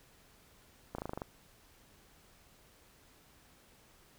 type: slowing click train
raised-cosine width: 1 ms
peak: -24 dBFS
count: 8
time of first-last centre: 0.95-1.219 s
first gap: 34 ms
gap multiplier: 1.04
effects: pink hiss -63 dBFS RMS until 4.18 s